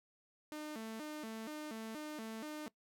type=tone with vibrato; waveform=sawtooth; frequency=259.7 Hz; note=C4; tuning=13 cents flat; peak=-39 dBFS; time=0.52-2.68 s; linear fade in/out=0 ms; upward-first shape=square; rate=2.1 Hz; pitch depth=270 cents each way; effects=noise-tail reverb RT60 0.1 s tail -20 dB re dry